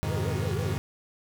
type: chord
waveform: 40% pulse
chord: F minor seventh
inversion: none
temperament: equal with one note detuned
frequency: 87.97 / 103.83 / 130.81 / 155.56 Hz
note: F2 / Ab2 / C3 / Eb3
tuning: +13 / 0 / 0 / 0 cents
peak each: -32 / -30 / -34 / -32 dBFS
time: 0.03-0.78 s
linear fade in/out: 0 ms
type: tone with vibrato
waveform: sine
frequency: 428.9 Hz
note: A4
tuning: 44 cents flat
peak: -34 dBFS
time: 0.09-0.74 s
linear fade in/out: 0 ms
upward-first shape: sine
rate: 6.2 Hz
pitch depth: 270 cents each way
effects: none